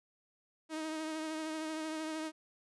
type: tone with vibrato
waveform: sawtooth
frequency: 314.5 Hz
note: D#4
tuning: 19 cents sharp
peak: -33 dBFS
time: 0.69-2.32 s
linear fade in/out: 50 ms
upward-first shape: triangle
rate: 13 Hz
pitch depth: 32 cents each way
effects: resampled to 24000 Hz